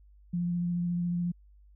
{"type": "tone with vibrato", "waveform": "sine", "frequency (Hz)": 174.3, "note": "F3", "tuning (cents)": -3, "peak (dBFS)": -27, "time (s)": [0.33, 1.32], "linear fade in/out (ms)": 10, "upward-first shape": "sine", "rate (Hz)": 14, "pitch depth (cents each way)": 14, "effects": ["added 50 Hz sine -54 dBFS peak until 1.75 s"]}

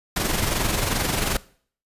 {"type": "noise with amplitude modulation", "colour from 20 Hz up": "pink", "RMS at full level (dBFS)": -21, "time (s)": [0.16, 1.37], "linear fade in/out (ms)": 5, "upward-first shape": "sine", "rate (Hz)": 22.7, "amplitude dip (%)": 50, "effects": ["noise-tail reverb RT60 0.5 s tail -20 dB re dry", "resampled to 32000 Hz"]}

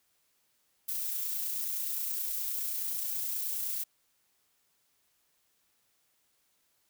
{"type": "noise with amplitude modulation", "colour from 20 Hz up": "violet", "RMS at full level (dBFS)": -33, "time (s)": [0.88, 3.84], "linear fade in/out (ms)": 10, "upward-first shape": "sine", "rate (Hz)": 29.5, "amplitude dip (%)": 25, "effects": ["white hiss -73 dBFS RMS until 6.89 s"]}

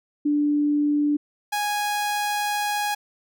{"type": "tone pair in turn", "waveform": ["sine", "sawtooth"], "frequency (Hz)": [293.7, 828.6], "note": ["D4", "G#5"], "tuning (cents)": [0, -4], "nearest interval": "octave + tritone", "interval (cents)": 1796, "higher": "second", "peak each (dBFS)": [-18, -19], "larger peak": "first", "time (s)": [[0.25, 1.17], [1.52, 2.95]], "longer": "second", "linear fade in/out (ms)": 10, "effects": []}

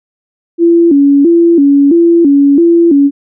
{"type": "tone with vibrato", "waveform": "sine", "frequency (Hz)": 308.9, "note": "D#4", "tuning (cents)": -12, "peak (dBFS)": -3, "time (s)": [0.58, 3.11], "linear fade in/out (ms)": 50, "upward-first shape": "square", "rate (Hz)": 1.5, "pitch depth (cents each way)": 160, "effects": []}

